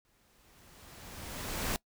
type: noise with exponential growth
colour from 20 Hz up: pink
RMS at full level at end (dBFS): -32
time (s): 0.05-1.76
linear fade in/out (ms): 0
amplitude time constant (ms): 370
effects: noise-tail reverb RT60 0.1 s tail -22 dB re dry